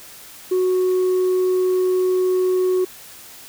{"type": "tone", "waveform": "sine", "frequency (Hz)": 368.6, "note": "F#4", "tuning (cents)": -7, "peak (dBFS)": -13, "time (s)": [0.51, 2.85], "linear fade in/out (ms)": 10, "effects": ["tanh soft clip ceiling -14 dBFS", "white hiss -41 dBFS RMS until 3.48 s"]}